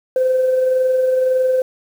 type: tone with amplitude modulation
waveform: sine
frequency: 515 Hz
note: C5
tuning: 28 cents flat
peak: -10 dBFS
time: 0.16-1.62 s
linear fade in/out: 2 ms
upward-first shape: sine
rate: 21.8 Hz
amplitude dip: 35%
effects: tanh soft clip ceiling -9 dBFS + 7-bit